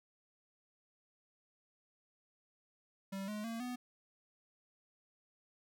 square tone with pitch steps, 194.5 / 210.9 / 228.6 / 247.9 Hz, G3 / G#3 / A#3 / B3, -13 / +27 / -34 / +7 cents, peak -40 dBFS, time 3.12-3.76 s, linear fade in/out 10 ms, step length 160 ms, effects none

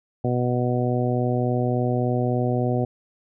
harmonic tone, 123.47 Hz, B2, in tune, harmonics 1 / 2 / 3 / 4 / 5 / 6, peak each -23 / -26 / -28 / -29 / -30 / -31 dBFS, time 0.24-2.85 s, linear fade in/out 5 ms, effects none

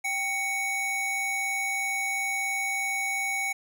square tone pair together, 784 / 2229 Hz, G5 / C#7, 0 / +9 cents, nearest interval octave + tritone, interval 1809 cents, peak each -35 / -28 dBFS, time 0.04-3.53 s, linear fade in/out 10 ms, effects none

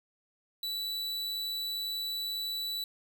45% pulse tone, 3951 Hz, B7, in tune, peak -33 dBFS, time 0.63-2.84 s, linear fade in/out 2 ms, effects none

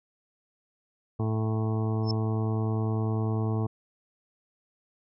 harmonic tone, 110 Hz, A2, in tune, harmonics 1 / 2 / 3 / 4 / 6 / 7 / 8 / 9 / 10, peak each -26 / -33 / -36 / -36 / -43 / -43 / -46 / -47 / -45 dBFS, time 1.19-3.67 s, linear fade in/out 10 ms
sine tone with exponential growth, 5274 Hz, E8, in tune, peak -26 dBFS, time 2.03-2.11 s, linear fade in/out 2 ms, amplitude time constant 16 ms
effects none

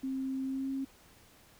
sine tone with pitch glide, 265.3 to 269.3 Hz, C4 to C#4, +24 to -50 cents, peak -32 dBFS, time 0.03-0.85 s, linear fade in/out 10 ms, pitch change +26 cents, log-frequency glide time 0.45-0.7 s, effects pink hiss -60 dBFS RMS until 1.59 s

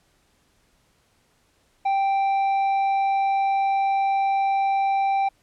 triangle tone with tanh clipping, 784 Hz, G5, in tune, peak -20 dBFS, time 1.85-5.29 s, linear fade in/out 10 ms, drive 10 dB, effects pink hiss -64 dBFS RMS until 5.42 s + low-pass 11000 Hz 12 dB/octave

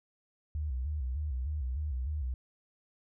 sine tone with vibrato, 69.2 Hz, C#2, 2 cents flat, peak -31 dBFS, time 0.55-2.34 s, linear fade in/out 0 ms, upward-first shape square, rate 3.3 Hz, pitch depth 150 cents each way, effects none

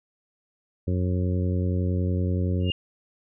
harmonic tone, 90.7 Hz, F#2, 34 cents flat, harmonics 1 / 2 / 3 / 4 / 5 / 6, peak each -23 / -29 / -33 / -35 / -37 / -39 dBFS, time 0.87-2.71 s, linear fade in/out 10 ms
sine tone with exponential growth, 2820 Hz, F7, 16 cents sharp, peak -21 dBFS, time 2.6-2.72 s, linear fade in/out 2 ms, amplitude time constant 24 ms
effects none

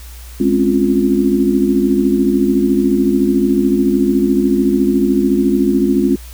sine chord, Db major seventh, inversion second, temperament equal with one note detuned, 207.7 / 263.4 / 277.2 / 349.2 Hz, Ab3 / C4 / Db4 / F4, 0 / +12 / 0 / 0 cents, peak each -16 dBFS, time 0.4-6.16 s, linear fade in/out 5 ms, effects added 60 Hz sine -31 dBFS peak until 6.33 s + white hiss -40 dBFS RMS until 6.33 s

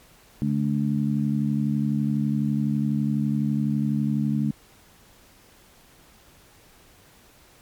harmonic tone, 72 Hz, D2, 34 cents flat, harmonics 2 / 3 / 4, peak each -25 / -23 / -30 dBFS, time 0.42-4.51 s, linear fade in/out 0 ms, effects pink hiss -54 dBFS RMS until 7.61 s + MP3 96 kbps

